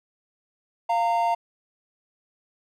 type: tone pair together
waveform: triangle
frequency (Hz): 696.8 / 920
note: F5 / A#5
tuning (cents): -4 / -23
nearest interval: perfect fourth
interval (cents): 481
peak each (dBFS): -21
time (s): 0.89-1.35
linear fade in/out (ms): 10
effects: none